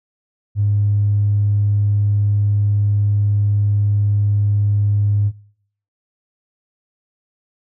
triangle tone with tanh clipping, 102.7 Hz, G#2, 19 cents flat, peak -13 dBFS, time 0.55-5.32 s, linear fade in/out 50 ms, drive 4 dB, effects noise-tail reverb RT60 0.7 s tail -26 dB re dry

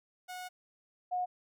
sawtooth / sine tone pair in turn, 730 / 724.5 Hz, F#5 / F#5, -24 / -37 cents, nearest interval unison, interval 13 cents, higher first, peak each -37 / -30 dBFS, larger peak second, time 0.28-0.49 / 1.11-1.26 s, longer first, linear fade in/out 20 ms, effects none

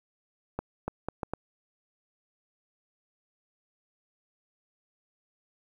accelerating click train, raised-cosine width 1 ms, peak -17 dBFS, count 5, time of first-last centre 0.59-1.336 s, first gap 290 ms, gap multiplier 0.71, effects 9-bit

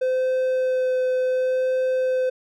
triangle tone with vibrato, 513 Hz, C5, 34 cents flat, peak -17 dBFS, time 0.01-2.3 s, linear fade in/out 10 ms, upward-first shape sine, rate 0.69 Hz, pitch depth 9 cents each way, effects none

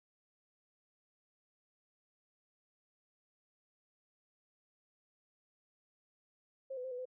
sine tone with pitch steps, 533 / 501 / 521 / 494.4 / 509 Hz, C5 / B4 / C5 / B4 / C5, +32 / +25 / -7 / +2 / -48 cents, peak -39 dBFS, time 6.7-7.055 s, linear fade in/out 10 ms, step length 71 ms, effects none

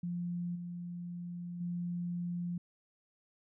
sine tone with level steps, 174.61 Hz, F3, in tune, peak -34 / -39 / -34 dBFS, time 0.03-2.58 s, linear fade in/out 5 ms, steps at 0.55 / 1.6 s, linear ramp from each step 10 ms, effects none

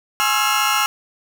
30% pulse tone cluster, 837 / 1070 / 1310 / 1365 / 2871 Hz, G#5 / C6 / E6 / F6 / F7, +13 / +38 / -11 / -40 / +47 cents, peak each -20 dBFS, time 0.2-0.86 s, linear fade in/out 0 ms, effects none

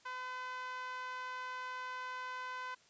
5% pulse tone with band-pass filter, 507 Hz, B4, 45 cents sharp, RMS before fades -43 dBFS, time 0.05-2.75 s, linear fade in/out 10 ms, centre 1200 Hz, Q 6.2, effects white hiss -66 dBFS RMS until 2.89 s + resampled to 16000 Hz

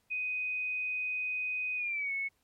sine tone with pitch glide, 2500 to 2202 Hz, D#7 to C#7, +8 to -12 cents, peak -31 dBFS, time 0.1-2.29 s, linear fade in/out 20 ms, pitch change -220 cents, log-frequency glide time 1.76-2.12 s, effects pink hiss -74 dBFS RMS until 2.43 s + MP3 64 kbps

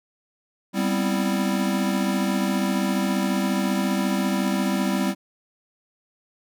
square chord, C major seventh, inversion second, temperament equal, 196 / 246.9 / 261.6 / 329.6 Hz, G3 / B3 / C4 / E4, 0 / 0 / 0 / 0 cents, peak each -24 / -30 / -29 / -30 dBFS, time 0.73-5.15 s, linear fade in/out 50 ms, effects none

